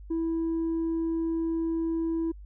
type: tone with tanh clipping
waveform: triangle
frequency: 328.5 Hz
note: E4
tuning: 6 cents flat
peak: -26 dBFS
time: 0.1-2.32 s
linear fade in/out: 10 ms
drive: 6 dB
effects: added 50 Hz sine -42 dBFS peak until 2.45 s